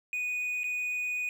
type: tone with dropouts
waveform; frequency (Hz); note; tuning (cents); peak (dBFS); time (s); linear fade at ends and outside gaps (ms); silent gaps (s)
triangle; 2477; D#7; -8; -28; 0.13-1.29; 1; 0.634-0.641
effects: none